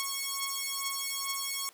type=beating tone pair; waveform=5% pulse; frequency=1099 / 1101.3 Hz; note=C#6 / C#6; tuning=-15 / -12 cents; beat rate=2.3 Hz; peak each=-23 dBFS; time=0-1.69 s; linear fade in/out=0 ms; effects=pink hiss -58 dBFS RMS until 1.73 s + high-pass 400 Hz 12 dB/octave